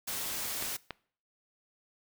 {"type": "noise", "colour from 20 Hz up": "white", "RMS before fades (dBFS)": -36, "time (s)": [0.07, 0.77], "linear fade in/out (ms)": 10}
{"type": "clicks", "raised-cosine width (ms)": 0.3, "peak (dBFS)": -20, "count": 2, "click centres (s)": [0.625, 0.907]}
{"effects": ["noise-tail reverb RT60 0.5 s tail -22 dB re dry"]}